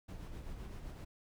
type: noise with tremolo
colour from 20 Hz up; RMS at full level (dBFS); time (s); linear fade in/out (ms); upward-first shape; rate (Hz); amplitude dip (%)
brown; -44; 0.08-1.05; 10; sine; 7.8; 40
effects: none